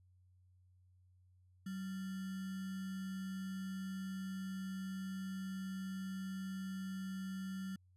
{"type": "tone with sample-and-hold", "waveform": "sine", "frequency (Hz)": 189.8, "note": "F#3", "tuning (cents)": 44, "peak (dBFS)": -40, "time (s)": [1.66, 7.76], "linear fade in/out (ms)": 5, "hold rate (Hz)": 1575, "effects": ["added 91 Hz sine -65 dBFS peak until 7.96 s", "resampled to 32000 Hz"]}